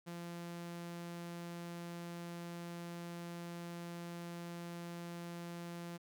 sawtooth tone, 171.8 Hz, F3, 28 cents flat, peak -40 dBFS, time 0.06-5.98 s, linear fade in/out 20 ms, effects none

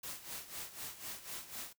white noise with tremolo, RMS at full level -43 dBFS, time 0.03-1.73 s, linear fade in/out 5 ms, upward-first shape sine, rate 4 Hz, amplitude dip 75%, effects noise-tail reverb RT60 0.1 s tail -19 dB re dry

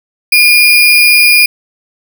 sine tone with sample-and-hold, 2416 Hz, D7, 48 cents sharp, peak -3 dBFS, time 0.32-1.46 s, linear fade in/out 5 ms, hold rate 7350 Hz, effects none

